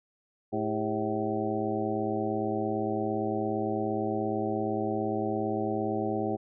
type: harmonic tone with a mistuned harmonic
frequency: 108.9 Hz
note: A2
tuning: 17 cents flat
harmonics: 1 / 2 / 3 / 4 / 5 / 6 / 7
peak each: -38 / -34 / -33 / -33 / -38 / -37 / -35 dBFS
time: 0.52-6.37 s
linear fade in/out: 20 ms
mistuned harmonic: 4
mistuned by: -130 cents
effects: none